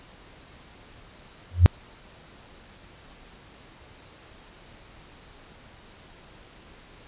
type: tone with exponential growth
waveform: sine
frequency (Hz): 88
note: F2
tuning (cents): +14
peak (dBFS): -5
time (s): 1.51-1.66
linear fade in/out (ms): 0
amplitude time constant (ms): 31
effects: pink hiss -50 dBFS RMS until 7.07 s + resampled to 8000 Hz